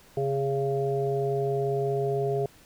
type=harmonic tone with a mistuned harmonic; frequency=137.1 Hz; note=C#3; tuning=19 cents flat; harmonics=1 / 3 / 4 / 5; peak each=-30 / -26 / -39 / -32 dBFS; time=0.17-2.46 s; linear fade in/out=2 ms; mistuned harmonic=4; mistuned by=+67 cents; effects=pink hiss -55 dBFS RMS until 2.65 s